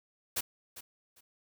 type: noise with echo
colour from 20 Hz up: white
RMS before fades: -32 dBFS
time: 0.36-0.41 s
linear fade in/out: 10 ms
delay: 400 ms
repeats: 2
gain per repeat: -14 dB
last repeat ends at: 1.21 s
effects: none